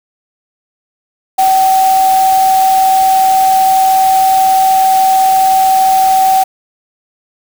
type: tone in noise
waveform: sine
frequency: 763 Hz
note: G5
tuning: 47 cents flat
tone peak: -6 dBFS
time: 1.38-6.44 s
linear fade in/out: 10 ms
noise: white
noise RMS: -22 dBFS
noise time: 1.38-6.44 s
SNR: +13 dB
effects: none